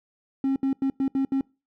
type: tone bursts at uneven times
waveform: triangle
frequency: 270 Hz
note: C#4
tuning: 45 cents flat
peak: -18 dBFS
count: 6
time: 0.44-0.56 / 0.63-0.73 / 0.82-0.9 / 1-1.08 / 1.15-1.25 / 1.32-1.41 s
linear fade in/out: 2 ms
effects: noise-tail reverb RT60 0.3 s tail -26 dB re dry + tanh soft clip ceiling -15 dBFS